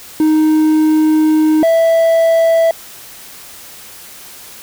triangle tone pair in turn, 311.1 / 659.2 Hz, D#4 / E5, 0 / 0 cents, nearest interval octave + minor second, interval 1300 cents, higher second, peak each -6 dBFS, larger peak neither, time 0.2-1.63 / 1.63-2.71 s, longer first, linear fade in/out 2 ms, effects white hiss -35 dBFS RMS until 4.62 s

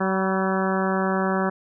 harmonic tone with a mistuned harmonic, 190 Hz, F#3, 46 cents sharp, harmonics 1 / 2 / 3 / 4 / 5 / 6 / 7 / 8 / 9, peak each -24 / -27 / -29 / -30 / -31 / -32 / -32 / -33 / -34 dBFS, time 0-1.5 s, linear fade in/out 10 ms, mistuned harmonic 5, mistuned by +35 cents, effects none

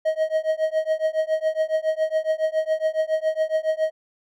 triangle tone with tremolo, 631 Hz, D#5, 24 cents sharp, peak -14 dBFS, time 0.05-3.91 s, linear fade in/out 10 ms, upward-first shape triangle, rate 7.2 Hz, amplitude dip 100%, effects none

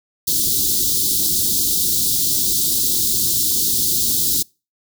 white band-stop noise, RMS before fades -18 dBFS, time 0.27-4.43 s, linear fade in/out 10 ms, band 390 to 3600 Hz, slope 48 dB/octave, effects noise-tail reverb RT60 0.3 s tail -26 dB re dry

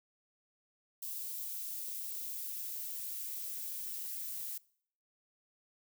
violet noise with high-pass filter sweep, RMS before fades -41 dBFS, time 1.02-4.58 s, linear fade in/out 5 ms, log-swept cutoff 2900 to 1100 Hz, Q 0.8, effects noise-tail reverb RT60 0.6 s tail -23 dB re dry

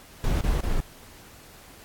brown noise bursts, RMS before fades -23 dBFS, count 3, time 0.24-0.804 s, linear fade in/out 2 ms, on 170 ms, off 27 ms, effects pink hiss -49 dBFS RMS until 1.84 s + AAC 64 kbps

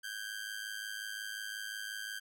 sawtooth ring-modulated tone, 1578 Hz, G6, 11 cents sharp, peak -33 dBFS, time 0.03-2.2 s, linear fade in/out 20 ms, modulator 52.8 Hz, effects none

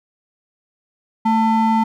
triangle ring-modulated tone, 557 Hz, C#5, 8 cents sharp, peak -8 dBFS, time 1.25-1.84 s, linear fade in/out 10 ms, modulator 335 Hz, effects none

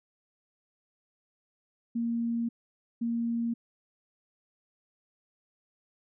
sine tone pair in turn, 233.1 / 233.1 Hz, A#3 / A#3, 0 / 0 cents, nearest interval unison, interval 0 cents, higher neither, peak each -27 / -27 dBFS, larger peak neither, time 1.95-2.49 / 3.01-3.54 s, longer first, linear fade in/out 10 ms, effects none

